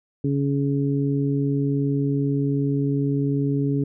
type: harmonic tone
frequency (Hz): 140.2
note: C#3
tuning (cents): +20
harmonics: 1 / 2 / 3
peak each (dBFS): -22 / -23 / -29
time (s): 0.24-3.84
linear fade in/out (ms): 5
effects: none